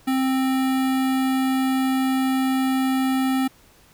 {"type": "tone with notch filter", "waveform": "square", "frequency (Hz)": 263, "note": "C4", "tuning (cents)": 9, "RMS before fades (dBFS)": -21, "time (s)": [0.07, 3.48], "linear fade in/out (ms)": 10, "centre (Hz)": 5800, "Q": 1.5, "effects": ["pink hiss -54 dBFS RMS until 3.93 s"]}